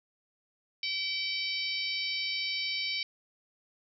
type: harmonic tone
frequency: 767 Hz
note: G5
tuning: 38 cents flat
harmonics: 3 / 4 / 5 / 6 / 7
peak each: -35 / -38 / -38 / -36 / -39 dBFS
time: 0.83-3.03 s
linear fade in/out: 2 ms
effects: none